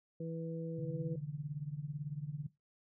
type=harmonic tone; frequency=164.1 Hz; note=E3; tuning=8 cents flat; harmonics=1 / 2 / 3; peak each=-40 / -47 / -43 dBFS; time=0.2-1.16 s; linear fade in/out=5 ms
type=tone with tremolo; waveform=sine; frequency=146.83 Hz; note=D3; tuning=in tune; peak=-34 dBFS; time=0.78-2.47 s; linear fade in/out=10 ms; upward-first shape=triangle; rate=18 Hz; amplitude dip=85%
effects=noise-tail reverb RT60 0.2 s tail -18 dB re dry